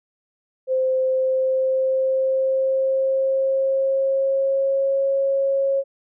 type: tone with pitch glide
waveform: sine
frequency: 520 to 546.2 Hz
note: C5 to C#5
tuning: -11 to -26 cents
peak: -17 dBFS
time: 0.67-5.84 s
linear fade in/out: 50 ms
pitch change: +85 cents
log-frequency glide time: 0.99-5.07 s
effects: none